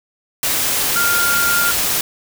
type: tone in noise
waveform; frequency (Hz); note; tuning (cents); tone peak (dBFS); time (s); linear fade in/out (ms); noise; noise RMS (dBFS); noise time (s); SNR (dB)
sine; 1401; F6; +5; -16; 0.96-1.71; 2; white; -18; 0.43-2.01; -1
effects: none